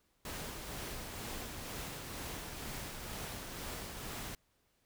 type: noise with tremolo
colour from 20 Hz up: pink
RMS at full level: -42 dBFS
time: 0.25-4.35 s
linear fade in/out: 2 ms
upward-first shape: triangle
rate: 2.1 Hz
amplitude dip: 35%
effects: pink hiss -75 dBFS RMS until 4.85 s